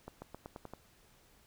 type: accelerating click train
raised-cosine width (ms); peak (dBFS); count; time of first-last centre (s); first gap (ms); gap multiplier
1; -30; 7; 0.08-0.736; 140; 0.9
effects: pink hiss -65 dBFS RMS until 1.46 s